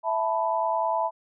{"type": "chord", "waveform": "sine", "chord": "E suspended fourth", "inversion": "none", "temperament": "just", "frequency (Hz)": [659.3, 879, 988.9], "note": ["E5", "A5", "B5"], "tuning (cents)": [0, -2, 2], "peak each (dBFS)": -27, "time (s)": [0.03, 1.11], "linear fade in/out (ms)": 50, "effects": []}